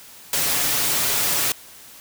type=noise with comb filter; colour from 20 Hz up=white; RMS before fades=-21 dBFS; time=0.33-1.52 s; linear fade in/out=2 ms; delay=7.1 ms; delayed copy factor=+0.55; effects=white hiss -44 dBFS RMS until 2 s